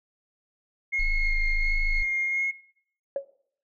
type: tone with vibrato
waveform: sine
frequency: 2147 Hz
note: C7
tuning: 44 cents sharp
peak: -23 dBFS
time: 0.92-2.52 s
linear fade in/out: 20 ms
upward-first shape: sine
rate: 1.4 Hz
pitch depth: 15 cents each way
type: tone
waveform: sine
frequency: 26.67 Hz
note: G#0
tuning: 47 cents sharp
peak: -22 dBFS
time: 0.99-2.03 s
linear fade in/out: 10 ms
type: tone with exponential decay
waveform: sine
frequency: 554.4 Hz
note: C#5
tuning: in tune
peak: -20 dBFS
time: 3.16-3.26 s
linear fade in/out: 2 ms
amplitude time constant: 21 ms
effects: noise-tail reverb RT60 0.6 s tail -18 dB re dry + tanh soft clip ceiling -18 dBFS